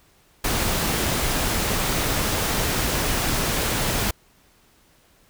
pink noise, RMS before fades -23 dBFS, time 0.44-4.11 s, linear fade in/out 5 ms, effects pink hiss -58 dBFS RMS until 5.29 s

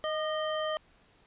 harmonic tone with a mistuned harmonic, 622.3 Hz, D#5, in tune, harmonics 1 / 2 / 3 / 5, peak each -31 / -36 / -41 / -39 dBFS, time 0.04-0.77 s, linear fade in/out 0 ms, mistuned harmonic 2, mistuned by -38 cents, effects pink hiss -63 dBFS RMS until 1.26 s + resampled to 8000 Hz

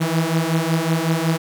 sawtooth beating tone pair, 160 / 165.4 Hz, D#3 / E3, +49 / +6 cents, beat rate 5.4 Hz, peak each -17 / -16 dBFS, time 0-1.38 s, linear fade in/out 20 ms, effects none

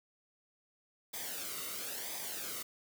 white noise with flanger, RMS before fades -41 dBFS, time 1.13-2.63 s, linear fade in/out 10 ms, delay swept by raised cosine 0.71 to 1.22 ms, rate 0.99 Hz, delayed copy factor -0.65, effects none

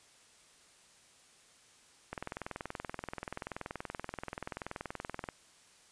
click train, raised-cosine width 0.5 ms, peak -23 dBFS, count 67, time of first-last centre 2.13-5.288 s, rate 20.9 Hz, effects white hiss -62 dBFS RMS until 5.91 s + resampled to 22050 Hz

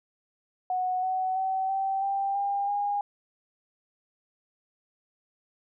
sine tone with pitch steps, 737 / 749.4 / 762.1 / 775 / 788.1 / 801.4 / 814.9 Hz, F#5 / F#5 / G5 / G5 / G5 / G5 / G#5, -7 / +22 / -49 / -20 / +9 / +38 / -33 cents, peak -25 dBFS, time 0.7-3.01 s, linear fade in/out 2 ms, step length 330 ms, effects none

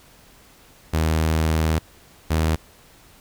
sawtooth tone pair in turn, 79.5 / 79.5 Hz, D#2 / D#2, +38 / +38 cents, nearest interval unison, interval 0 cents, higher neither, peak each -14 dBFS, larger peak neither, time 0.93-1.79 / 2.3-2.56 s, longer first, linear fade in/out 10 ms, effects pink hiss -51 dBFS RMS until 3.2 s

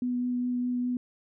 sine tone with vibrato, 246.9 Hz, B3, in tune, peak -26 dBFS, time 0.02-0.97 s, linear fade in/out 2 ms, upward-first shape triangle, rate 4.9 Hz, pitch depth 11 cents each way, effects none

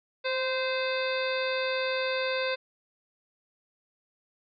harmonic tone with a mistuned harmonic, 517 Hz, C5, 21 cents flat, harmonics 1 / 2 / 3 / 4 / 5 / 7 / 8 / 9, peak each -29 / -37 / -35 / -38 / -36 / -38 / -43 / -41 dBFS, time 0.24-2.56 s, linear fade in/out 20 ms, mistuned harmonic 1, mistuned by +17 cents, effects none

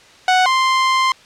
sawtooth tone pair in turn, 740 / 1046.5 Hz, F#5 / C6, 0 / 0 cents, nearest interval tritone, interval 600 cents, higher second, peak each -7 / -9 dBFS, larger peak first, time 0.28-0.46 / 0.46-1.12 s, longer second, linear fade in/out 2 ms, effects white hiss -45 dBFS RMS until 1.25 s + low-pass 5000 Hz 12 dB/octave

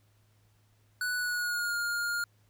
square tone with pitch glide, 1480 to 1415.6 Hz, F#6 to F6, 0 to +23 cents, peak -30 dBFS, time 1.01-2.24 s, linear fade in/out 2 ms, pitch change -77 cents, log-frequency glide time 1.16-1.77 s, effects added 105 Hz sine -64 dBFS peak until 2.49 s + pink hiss -71 dBFS RMS until 2.49 s

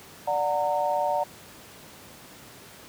sine chord, D augmented, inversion none, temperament just, 587.3 / 734.2 / 917.7 Hz, D5 / F#5 / A#5, 0 / -14 / -27 cents, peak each -27 dBFS, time 0.27-1.24 s, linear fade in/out 10 ms, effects pink hiss -47 dBFS RMS until 2.88 s + high-pass 100 Hz 12 dB/octave

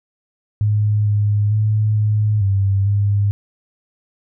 sine tone with pitch steps, 105.2 / 103.8 / 107.1 / 106.2 / 98.2 / 101.5 Hz, G#2 / G#2 / A2 / G#2 / G2 / G#2, +23 / 0 / -46 / +39 / +4 / -39 cents, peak -13 dBFS, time 0.61-3.31 s, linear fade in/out 0 ms, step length 450 ms, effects none

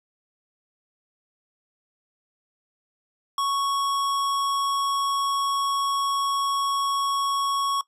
sine tone with hard clipping, 1108.7 Hz, C#6, in tune, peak -24 dBFS, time 3.38-7.81 s, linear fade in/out 2 ms, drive 18 dB, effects noise-tail reverb RT60 0.1 s tail -19 dB re dry + resampled to 32000 Hz

